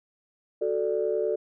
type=chord; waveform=sine; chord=D major; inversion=first; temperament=equal; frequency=370 / 440 / 587.3 Hz; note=F#4 / A4 / D5; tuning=0 / 0 / 0 cents; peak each=-29 / -26 / -29 dBFS; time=0.61-1.36 s; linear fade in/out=10 ms; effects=tanh soft clip ceiling -14 dBFS